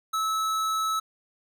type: tone with hard clipping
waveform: sine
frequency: 1300 Hz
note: E6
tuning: 24 cents flat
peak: -26 dBFS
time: 0.13-1 s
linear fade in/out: 10 ms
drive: 17 dB
effects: none

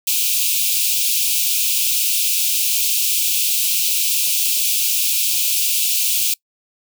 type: high-pass noise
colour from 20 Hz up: white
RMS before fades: -18 dBFS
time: 0.07-6.34 s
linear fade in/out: 5 ms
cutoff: 2400 Hz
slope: 96 dB/octave
effects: noise-tail reverb RT60 0.1 s tail -24 dB re dry

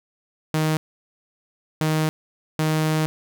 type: tone bursts at uneven times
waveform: sawtooth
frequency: 156.3 Hz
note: D#3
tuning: 8 cents sharp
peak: -15 dBFS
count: 3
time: 0.54-0.77 / 1.81-2.09 / 2.59-3.06 s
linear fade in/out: 0 ms
effects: none

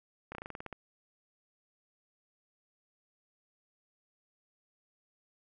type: slowing click train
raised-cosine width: 0.5 ms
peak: -26 dBFS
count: 10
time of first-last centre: 0.32-0.727 s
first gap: 30 ms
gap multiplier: 1.1
effects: none

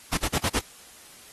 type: noise bursts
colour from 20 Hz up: pink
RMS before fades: -25 dBFS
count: 5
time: 0.12-0.596 s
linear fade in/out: 10 ms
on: 56 ms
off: 49 ms
effects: white hiss -49 dBFS RMS until 1.32 s + AAC 32 kbps

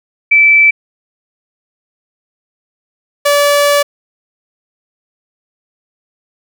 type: tone pair in turn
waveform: sine / sawtooth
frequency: 2319 / 576.6 Hz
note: D7 / D5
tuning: -22 / -32 cents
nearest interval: 2 octaves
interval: 2410 cents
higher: first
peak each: -4 dBFS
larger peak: neither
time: 0.31-0.71 / 3.25-3.83 s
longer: second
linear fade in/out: 10 ms
effects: none

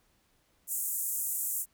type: band-pass noise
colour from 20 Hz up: white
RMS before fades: -33 dBFS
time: 0.67-1.66 s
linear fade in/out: 50 ms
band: 7100 to 16000 Hz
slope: 48 dB/octave
effects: pink hiss -70 dBFS RMS until 1.73 s

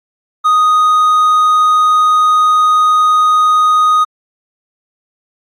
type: tone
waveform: triangle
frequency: 1244.5 Hz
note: D#6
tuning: in tune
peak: -5 dBFS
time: 0.44-4.05 s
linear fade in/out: 20 ms
effects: AAC 64 kbps

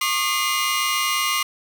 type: tone cluster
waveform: sawtooth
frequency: 1085 / 1211 / 2062 / 2851 Hz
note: C#6 / D#6 / C7 / F7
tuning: -37 / -47 / -26 / +35 cents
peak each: -22 dBFS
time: 0.01-1.43 s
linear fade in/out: 5 ms
effects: none

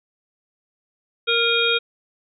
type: harmonic tone with a mistuned harmonic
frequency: 466.2 Hz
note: A#4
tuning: in tune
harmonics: 1 / 3 / 5 / 7 / 8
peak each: -23 / -23 / -23 / -23 / -23 dBFS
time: 1.27-1.79 s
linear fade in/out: 20 ms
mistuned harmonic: 5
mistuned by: +76 cents
effects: none

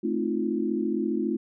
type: chord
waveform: sine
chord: F dominant seventh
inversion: first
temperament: just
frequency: 218.3 / 261.9 / 314.3 / 349.2 Hz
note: A3 / C4 / Eb4 / F4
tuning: -13 / +2 / +18 / 0 cents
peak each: -29 / -31 / -30 / -29 dBFS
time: 0.03-1.37 s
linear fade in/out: 10 ms
effects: none

